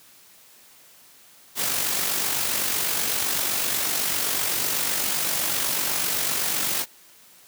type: noise with amplitude modulation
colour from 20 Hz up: white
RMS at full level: -23 dBFS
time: 1.55-6.86 s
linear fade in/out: 50 ms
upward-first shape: sine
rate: 47.9 Hz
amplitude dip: 40%
effects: white hiss -52 dBFS RMS until 7.47 s + high-pass 100 Hz 12 dB/octave